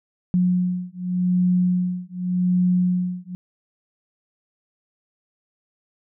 sine beating tone pair, 180 / 180.86 Hz, F#3 / F#3, -47 / -39 cents, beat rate 0.86 Hz, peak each -21 dBFS, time 0.34-3.35 s, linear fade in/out 0 ms, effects none

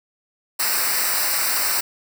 white noise with comb filter, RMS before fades -21 dBFS, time 0.59-1.81 s, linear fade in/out 10 ms, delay 0.3 ms, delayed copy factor -0.85, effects none

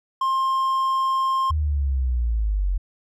triangle tone, 1060 Hz, C6, 22 cents sharp, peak -17 dBFS, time 0.21-1.51 s, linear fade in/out 5 ms
sine linear sweep, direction down, 78.7 to 44 Hz, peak -19 dBFS, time 1.5-2.78 s, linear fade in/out 10 ms
effects none

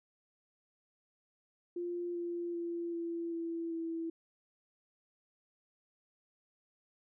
sine tone with pitch steps, 349.2 / 345.2 / 341.2 / 337.3 / 333.4 / 329.6 Hz, F4 / F4 / F4 / E4 / E4 / E4, 0 / -20 / -40 / +40 / +20 / 0 cents, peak -35 dBFS, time 1.76-4.1 s, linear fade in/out 5 ms, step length 390 ms, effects none

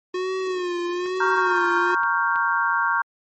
square tone with vibrato, 362.5 Hz, F#4, 35 cents flat, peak -24 dBFS, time 0.14-1.95 s, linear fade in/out 5 ms, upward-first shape sine, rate 1.1 Hz, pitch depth 69 cents each way
violet noise bursts, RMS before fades -37 dBFS, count 11, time 0.86-1.803 s, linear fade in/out 0 ms, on 63 ms, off 25 ms
click train, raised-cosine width 0.3 ms, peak -24 dBFS, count 5, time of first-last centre 1.06-2.359 s, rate 3.08 Hz
sine chord, G half-diminished seventh, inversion first, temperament equal, 932.3 / 1108.7 / 1396.9 / 1568 Hz, Bb5 / Db6 / F6 / G6, 0 / 0 / 0 / 0 cents, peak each -24 dBFS, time 1.2-3.02 s, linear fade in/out 5 ms
effects low-pass 5000 Hz 12 dB/octave + MP3 32 kbps

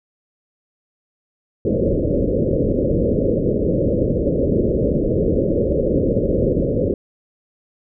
white low-pass noise, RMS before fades -18 dBFS, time 1.65-6.94 s, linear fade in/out 2 ms, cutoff 570 Hz, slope 96 dB/octave, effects none

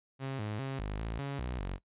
sawtooth tone with pitch steps, 134.7 / 105.6 / 134.8 / 50.8 / 55.7 / 139.6 / 62 / 46.63 Hz, C#3 / G#2 / C#3 / G#1 / A1 / C#3 / B1 / F#1, -49 / +29 / -48 / -38 / +22 / +13 / +7 / +14 cents, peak -31 dBFS, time 0.19-1.79 s, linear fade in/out 50 ms, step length 200 ms, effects noise-tail reverb RT60 0.1 s tail -20 dB re dry + resampled to 8000 Hz

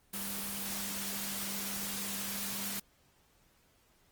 sine tone in noise, 199.1 Hz, G3, 27 cents sharp, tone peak -44 dBFS, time 0.13-2.8 s, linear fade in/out 10 ms, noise white, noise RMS -38 dBFS, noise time 0.13-2.8 s, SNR -9 dB, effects pink hiss -68 dBFS RMS until 4.11 s + Opus 24 kbps

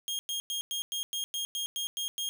sawtooth tone bursts, 3241 Hz, G#7, 43 cents flat, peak -28 dBFS, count 11, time 0.08-2.29 s, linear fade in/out 0 ms, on 110 ms, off 100 ms, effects none

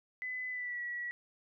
sine tone with pitch glide, 2010 to 1932.6 Hz, B6 to B6, +30 to -38 cents, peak -36 dBFS, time 0.22-1.11 s, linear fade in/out 0 ms, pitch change -68 cents, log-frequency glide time 0.5-0.81 s, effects none

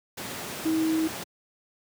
sine tone in noise, 319.6 Hz, D#4, 47 cents sharp, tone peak -22 dBFS, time 0.65-1.08 s, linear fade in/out 10 ms, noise pink, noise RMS -35 dBFS, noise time 0.17-1.24 s, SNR +10 dB, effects high-pass 150 Hz 12 dB/octave

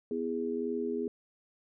sine chord, E major, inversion second, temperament just, 247.2 / 329.6 / 412 Hz, B3 / E4 / G#4, +2 / 0 / -14 cents, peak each -35 / -38 / -33 dBFS, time 0.11-1.08 s, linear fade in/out 2 ms, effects none

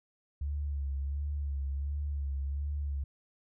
sine tone with vibrato, 70.7 Hz, C#2, 35 cents sharp, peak -31 dBFS, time 0.41-3.04 s, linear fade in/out 5 ms, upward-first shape sine, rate 1.4 Hz, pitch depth 51 cents each way, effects none

